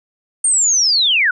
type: linear sweep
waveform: sine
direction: down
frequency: 8870 to 1400 Hz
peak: -11 dBFS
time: 0.44-1.31 s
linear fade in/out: 5 ms
effects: none